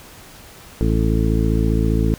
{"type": "harmonic tone", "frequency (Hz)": 55, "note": "A1", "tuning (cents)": 0, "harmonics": [1, 2, 3, 4, 5, 6, 8], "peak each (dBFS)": [-18, -21, -23, -24, -25, -26, -27], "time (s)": [0.81, 2.14], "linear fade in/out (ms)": 0, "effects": ["pink hiss -42 dBFS RMS until 2.18 s"]}